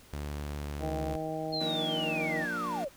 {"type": "tone with pitch glide", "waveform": "sawtooth", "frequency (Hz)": [73.1, 72.51], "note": ["D2", "D2"], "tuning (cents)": [-7, -22], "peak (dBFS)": -31, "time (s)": [0.13, 1.16], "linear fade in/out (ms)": 0, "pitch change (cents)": -15, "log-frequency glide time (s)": [0.56, 0.93]}
{"type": "harmonic tone", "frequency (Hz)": 157.8, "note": "D#3", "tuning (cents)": 25, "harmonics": [1, 2, 3, 4, 5], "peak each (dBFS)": [-40, -38, -40, -37, -39], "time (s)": [0.79, 2.47], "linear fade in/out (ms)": 50}
{"type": "linear sweep", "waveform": "sine", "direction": "down", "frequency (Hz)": [4274, 499.5], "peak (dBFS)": -32, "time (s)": [1.52, 2.89], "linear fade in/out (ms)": 20}
{"type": "chord", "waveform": "30% pulse", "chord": "Bb major", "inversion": "second", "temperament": "equal with one note detuned", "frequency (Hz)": [177.87, 233.1, 293.7], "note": ["F3", "Bb3", "D4"], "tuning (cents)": [32, 0, 0], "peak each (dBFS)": -38, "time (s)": [1.6, 2.85], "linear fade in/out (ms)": 10}
{"effects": ["pink hiss -56 dBFS RMS until 2.96 s"]}